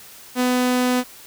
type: tone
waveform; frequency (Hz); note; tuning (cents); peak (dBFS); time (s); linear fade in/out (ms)
sawtooth; 250; B3; +21; -13; 0.35-1.04; 50
effects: white hiss -43 dBFS RMS until 1.26 s